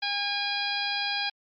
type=harmonic tone with a mistuned harmonic; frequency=812 Hz; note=G#5; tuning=39 cents flat; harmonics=1 / 2 / 3 / 4 / 5 / 6; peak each=-34 / -34 / -34 / -34 / -34 / -34 dBFS; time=0.02-1.3 s; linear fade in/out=10 ms; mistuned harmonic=4; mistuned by=+25 cents; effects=Opus 48 kbps